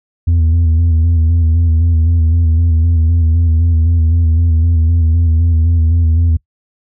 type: tone with vibrato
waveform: sine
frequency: 82.41 Hz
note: E2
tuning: in tune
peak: -5 dBFS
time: 0.27-6.37 s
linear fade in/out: 10 ms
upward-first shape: square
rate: 3.9 Hz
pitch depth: 40 cents each way
effects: noise-tail reverb RT60 0.1 s tail -24 dB re dry + tanh soft clip ceiling -7 dBFS